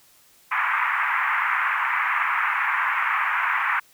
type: band-pass noise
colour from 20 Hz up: pink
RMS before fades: -23 dBFS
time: 0.51-3.8 s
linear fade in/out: 10 ms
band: 950 to 2300 Hz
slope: 48 dB/octave
effects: white hiss -56 dBFS RMS until 3.93 s